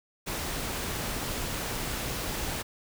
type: noise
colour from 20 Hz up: pink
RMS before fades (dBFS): -33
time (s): 0.26-2.63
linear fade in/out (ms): 20
effects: none